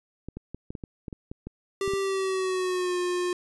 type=clicks; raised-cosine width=3 ms; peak=-23 dBFS; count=12; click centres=0.286 / 0.37 / 0.546 / 0.705 / 0.752 / 0.838 / 1.082 / 1.128 / 1.315 / 1.47 / 1.878 / 1.936 s
type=tone with pitch glide; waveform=square; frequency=392 to 357.4 Hz; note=G4 to F4; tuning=0 to +40 cents; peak=-26 dBFS; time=1.81-3.33 s; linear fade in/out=2 ms; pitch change=-160 cents; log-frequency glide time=1.98-2.98 s
effects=resampled to 24000 Hz